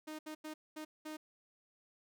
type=tone bursts at uneven times; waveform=sawtooth; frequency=309 Hz; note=D#4; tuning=12 cents flat; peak=-39 dBFS; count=5; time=0.07-0.19 / 0.26-0.35 / 0.44-0.54 / 0.76-0.85 / 1.05-1.17 s; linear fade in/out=10 ms; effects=none